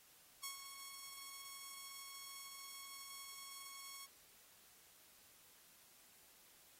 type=tone with ADSR envelope; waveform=5% pulse; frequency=1100 Hz; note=C#6; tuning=14 cents flat; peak=-32 dBFS; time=0.43-4.07 s; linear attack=6 ms; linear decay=120 ms; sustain=-8 dB; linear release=28 ms; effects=white hiss -66 dBFS RMS until 6.79 s + AAC 48 kbps